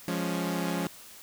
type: chord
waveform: sawtooth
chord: Db major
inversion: first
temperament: equal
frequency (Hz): 174.61 / 207.7 / 277.2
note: F3 / Ab3 / Db4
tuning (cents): 0 / 0 / 0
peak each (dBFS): -27 / -31 / -30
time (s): 0.08-0.87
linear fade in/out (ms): 2
effects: white hiss -49 dBFS RMS until 1.22 s